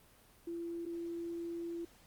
sine tone with dropouts, 339 Hz, E4, 49 cents sharp, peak -38 dBFS, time 0.47-1.85 s, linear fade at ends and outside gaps 5 ms, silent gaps 0.854-0.861 s, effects pink hiss -63 dBFS RMS until 2.06 s + Opus 32 kbps

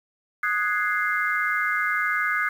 sine chord, Ab dominant seventh, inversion second, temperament equal, 1244.5 / 1480 / 1661.2 / 2093 Hz, Eb6 / Gb6 / Ab6 / C7, 0 / 0 / 0 / 0 cents, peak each -27 dBFS, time 0.43-2.49 s, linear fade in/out 5 ms, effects 8-bit

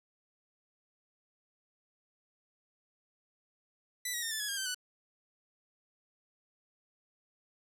10% pulse tone with pitch steps, 1983 / 1903.3 / 1826.8 / 1753.4 / 1683 / 1615.4 / 1550.4 / 1488.1 Hz, B6 / A#6 / A#6 / A6 / G#6 / G#6 / G6 / F#6, +7 / +36 / -36 / -7 / +23 / -48 / -20 / +9 cents, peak -25 dBFS, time 4.05-4.746 s, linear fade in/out 5 ms, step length 87 ms, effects none

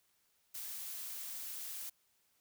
blue noise, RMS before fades -44 dBFS, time 0.54-1.9 s, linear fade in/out 10 ms, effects white hiss -75 dBFS RMS until 2.4 s

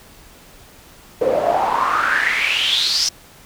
pink noise with band-pass filter sweep, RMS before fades -18 dBFS, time 1.21-3.09 s, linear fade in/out 5 ms, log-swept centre 470 to 5500 Hz, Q 7.2, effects pink hiss -45 dBFS RMS until 3.45 s

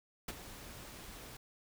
pink noise with ADSR envelope, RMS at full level -38 dBFS, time 0.28-1.37 s, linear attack 7 ms, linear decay 28 ms, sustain -12 dB, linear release 6 ms, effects none

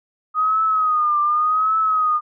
sine tone with vibrato, 1244.5 Hz, D#6, in tune, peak -15 dBFS, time 0.34-2.21 s, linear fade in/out 50 ms, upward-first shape triangle, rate 0.87 Hz, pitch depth 89 cents each way, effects none

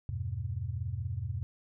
sine chord, E minor, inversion none, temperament just, 82.41 / 98.89 / 123.61 Hz, E2 / G2 / B2, 0 / +16 / +2 cents, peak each -38 / -36 / -37 dBFS, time 0.09-1.43 s, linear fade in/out 0 ms, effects none

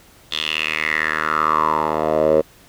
10% pulse tone with band-pass filter sweep, 77.78 Hz, D#2, in tune, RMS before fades -19 dBFS, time 0.31-2.42 s, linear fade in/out 20 ms, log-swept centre 3500 to 510 Hz, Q 5.8, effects pink hiss -49 dBFS RMS until 2.68 s

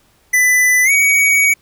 square tone with pitch glide, 1996 to 2253 Hz, B6 to C#7, +18 to +28 cents, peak -10 dBFS, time 0.33-1.54 s, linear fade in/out 10 ms, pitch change +210 cents, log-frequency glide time 0.84-0.91 s, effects pink hiss -55 dBFS RMS until 1.61 s

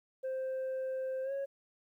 sine tone with pitch glide, 523.3 to 551.2 Hz, C5 to C#5, 0 to -10 cents, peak -31 dBFS, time 0.23-1.46 s, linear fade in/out 20 ms, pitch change +90 cents, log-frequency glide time 1.23-1.32 s, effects tanh soft clip ceiling -33 dBFS + 12-bit

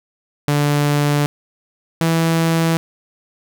sawtooth tone pair in turn, 145.9 / 164.33 Hz, D3 / E3, -11 / -5 cents, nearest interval major second, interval 206 cents, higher second, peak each -10 dBFS, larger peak neither, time 0.48-1.26 / 2.01-2.77 s, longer first, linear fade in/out 0 ms, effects none

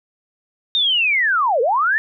sine linear two-way sweep, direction down then up, 3708 to 436.3 to 1829 Hz, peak -14 dBFS, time 0.75-1.98 s, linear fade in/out 0 ms, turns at 1.61 s, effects none

